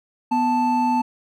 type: tone pair together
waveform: triangle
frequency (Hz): 246.9 / 880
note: B3 / A5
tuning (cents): 0 / 0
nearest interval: octave + minor seventh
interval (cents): 2200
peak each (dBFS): -19 / -17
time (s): 0.31-1.02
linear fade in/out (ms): 10
effects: none